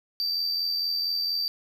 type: tone with amplitude modulation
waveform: triangle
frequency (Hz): 4659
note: D8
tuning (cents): -15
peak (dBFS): -22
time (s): 0.2-1.48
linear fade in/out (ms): 0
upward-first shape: sine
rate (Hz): 84.3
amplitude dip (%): 40
effects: none